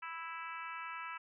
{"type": "harmonic tone", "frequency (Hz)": 329.6, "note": "E4", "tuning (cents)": 0, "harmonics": [3, 4, 5, 6, 7, 8, 9], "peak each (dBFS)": [-47, -45, -50, -53, -51, -50, -61], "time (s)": [0.02, 1.18], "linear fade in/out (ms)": 10, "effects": []}